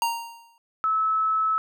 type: tone with exponential decay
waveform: square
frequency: 930 Hz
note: A#5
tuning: 4 cents flat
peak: -20 dBFS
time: 0.02-0.58 s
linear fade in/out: 1 ms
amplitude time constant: 120 ms
type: tone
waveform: sine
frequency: 1300 Hz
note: E6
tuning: 24 cents flat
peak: -20 dBFS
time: 0.84-1.58 s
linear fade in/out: 0 ms
effects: none